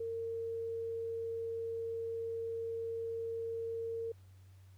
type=tone; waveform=sine; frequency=457.2 Hz; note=A#4; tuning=34 cents flat; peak=-36 dBFS; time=0-4.12 s; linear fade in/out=5 ms; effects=added 94 Hz sine -55 dBFS peak until 4.77 s + pink hiss -71 dBFS RMS until 4.77 s